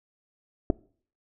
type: clicks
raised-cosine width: 2 ms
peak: -9 / -13 dBFS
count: 2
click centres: 0.701 / 0.704 s
effects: noise-tail reverb RT60 0.5 s tail -23 dB re dry